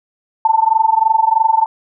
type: tone with amplitude modulation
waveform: sine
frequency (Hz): 888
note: A5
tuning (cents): +16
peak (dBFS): -6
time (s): 0.45-1.66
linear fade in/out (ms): 2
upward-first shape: sine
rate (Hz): 23.1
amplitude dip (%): 90
effects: none